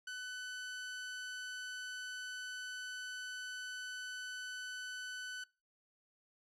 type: tone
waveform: sawtooth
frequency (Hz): 1500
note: F#6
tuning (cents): +23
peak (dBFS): -38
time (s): 0.07-5.44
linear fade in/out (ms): 5
effects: noise-tail reverb RT60 0.3 s tail -24 dB re dry + low-pass 8000 Hz 12 dB/octave